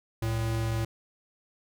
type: tone pair together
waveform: square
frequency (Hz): 67 / 112.68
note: C2 / A2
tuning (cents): +42 / +42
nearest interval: major sixth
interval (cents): 900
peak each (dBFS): -36 / -28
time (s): 0.22-0.85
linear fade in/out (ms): 5
effects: none